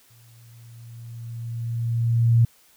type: tone with exponential growth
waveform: sine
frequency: 116.54 Hz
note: A#2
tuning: in tune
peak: -12 dBFS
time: 0.1-2.45 s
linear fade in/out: 5 ms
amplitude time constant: 510 ms
effects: white hiss -57 dBFS RMS until 2.76 s